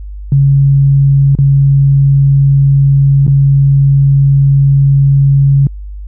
sine tone with dropouts, 138.59 Hz, C#3, in tune, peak -4 dBFS, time 0.32-5.67 s, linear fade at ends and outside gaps 2 ms, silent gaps 1.352-1.387 / 3.267-3.278 s, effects added 50 Hz sine -22 dBFS peak until 6.07 s

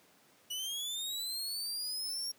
sawtooth linear sweep, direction up, 2921 to 5590 Hz, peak -33 dBFS, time 0.5-2.32 s, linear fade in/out 10 ms, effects pink hiss -64 dBFS RMS until 2.38 s + high-pass 200 Hz 12 dB/octave

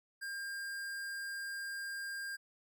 square tone, 1604 Hz, G6, 39 cents sharp, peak -40 dBFS, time 0.21-2.37 s, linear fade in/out 20 ms, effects none

